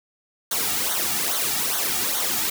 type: noise with flanger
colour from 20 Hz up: white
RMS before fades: -24 dBFS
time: 0.51-2.5 s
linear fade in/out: 5 ms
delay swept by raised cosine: 0.39 to 1.99 ms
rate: 2.4 Hz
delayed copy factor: -0.75
effects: none